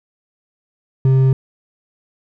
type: tone with hard clipping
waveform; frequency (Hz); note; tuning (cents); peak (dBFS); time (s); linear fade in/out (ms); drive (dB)
sine; 132.3; C3; +20; -11; 1.05-1.33; 2; 5
effects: none